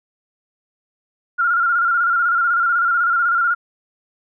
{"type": "tone with vibrato", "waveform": "sine", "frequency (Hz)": 1396.9, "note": "F6", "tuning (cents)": 0, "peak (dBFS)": -14, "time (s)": [1.38, 3.55], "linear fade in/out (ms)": 20, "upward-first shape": "square", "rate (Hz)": 16, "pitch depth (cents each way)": 43, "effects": []}